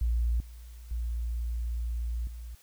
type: tone with level steps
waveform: sine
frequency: 58.27 Hz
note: A#1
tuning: in tune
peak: -24 / -43 / -29 / -38 dBFS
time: 0.01-2.55 s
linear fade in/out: 5 ms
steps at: 0.4 / 0.91 / 2.27 s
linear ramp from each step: 2 ms
effects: white hiss -60 dBFS RMS until 2.62 s